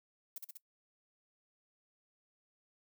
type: noise with echo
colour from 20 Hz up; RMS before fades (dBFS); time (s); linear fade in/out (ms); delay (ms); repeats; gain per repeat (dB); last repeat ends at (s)
violet; -43; 0.36-0.38; 2; 64; 3; -2; 0.572
effects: noise-tail reverb RT60 0.1 s tail -19 dB re dry